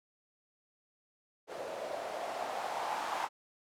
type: noise with low-pass filter sweep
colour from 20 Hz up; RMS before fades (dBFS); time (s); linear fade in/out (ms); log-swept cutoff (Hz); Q
violet; -38; 1.47-3.29; 50; 540 to 910; 3.7
effects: none